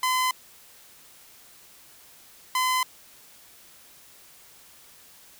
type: tone pair in turn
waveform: sawtooth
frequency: 1021 / 1021 Hz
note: C6 / C6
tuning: -43 / -43 cents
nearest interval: unison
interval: 0 cents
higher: neither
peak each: -18 dBFS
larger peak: neither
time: 0.03-0.31 / 2.55-2.83 s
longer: neither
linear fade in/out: 2 ms
effects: white hiss -52 dBFS RMS until 5.39 s